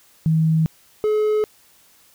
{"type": "tone pair in turn", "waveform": ["sine", "triangle"], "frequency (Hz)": [159.8, 426.6], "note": ["D#3", "G#4"], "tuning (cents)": [47, 46], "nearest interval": "octave + perfect fourth", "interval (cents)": 1699, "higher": "second", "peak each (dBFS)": -14, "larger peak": "neither", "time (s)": [[0.26, 0.66], [1.04, 1.44]], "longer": "neither", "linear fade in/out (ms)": 0, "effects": ["white hiss -54 dBFS RMS until 2.14 s"]}